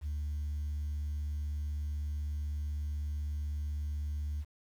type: tone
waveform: sine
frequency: 74 Hz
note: D2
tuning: 14 cents sharp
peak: -31 dBFS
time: 0.01-4.45 s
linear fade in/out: 50 ms
effects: tanh soft clip ceiling -31 dBFS + 10-bit